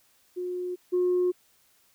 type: tone pair in turn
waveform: sine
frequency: 360 / 360 Hz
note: F#4 / F#4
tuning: -47 / -47 cents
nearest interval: unison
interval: 0 cents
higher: neither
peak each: -29 / -20 dBFS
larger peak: second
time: 0.36-0.76 / 0.92-1.32 s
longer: neither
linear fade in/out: 20 ms
effects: tanh soft clip ceiling -18 dBFS + white hiss -64 dBFS RMS until 1.94 s